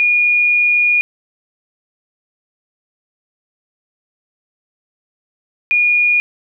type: tone pair in turn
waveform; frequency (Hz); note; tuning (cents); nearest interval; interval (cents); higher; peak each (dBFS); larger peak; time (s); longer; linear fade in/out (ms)
sine; 2438 / 2438; D#7 / D#7; -36 / -36; unison; 0; neither; -10; neither; 0-1.01 / 5.71-6.2; first; 0
effects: none